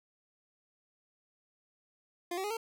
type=tone with pitch steps; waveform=25% pulse; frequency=349.2 / 380.8 / 415.3 / 452.9 Hz; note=F4 / F#4 / G#4 / A#4; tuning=0 / +50 / 0 / -50 cents; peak=-30 dBFS; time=2.31-2.57 s; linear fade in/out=5 ms; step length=65 ms; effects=none